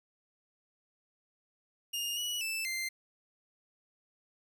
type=tone with pitch steps; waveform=sawtooth; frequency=2833 / 2930 / 2642 / 2087 Hz; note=F7 / F#7 / E7 / C7; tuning=+24 / -18 / +3 / -5 cents; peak=-30 dBFS; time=1.93-2.89 s; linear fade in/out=10 ms; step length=240 ms; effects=none